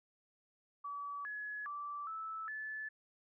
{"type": "tone with pitch steps", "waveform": "sine", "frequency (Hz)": [1145, 1693, 1164, 1311, 1736], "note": ["D6", "G#6", "D6", "E6", "A6"], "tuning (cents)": [-44, 33, -16, -10, -24], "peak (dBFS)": -40, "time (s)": [0.84, 2.89], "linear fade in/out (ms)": 10, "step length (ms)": 410, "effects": []}